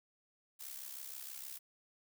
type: noise with amplitude modulation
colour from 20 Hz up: blue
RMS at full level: -44 dBFS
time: 0.59-1.59 s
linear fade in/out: 20 ms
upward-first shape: sine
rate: 66.4 Hz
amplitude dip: 70%
effects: none